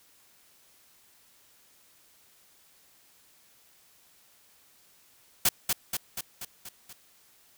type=noise with echo; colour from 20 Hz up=white; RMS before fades=-22 dBFS; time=5.45-5.49 s; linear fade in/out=5 ms; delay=240 ms; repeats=6; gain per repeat=-4 dB; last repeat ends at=6.93 s; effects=white hiss -61 dBFS RMS until 7.57 s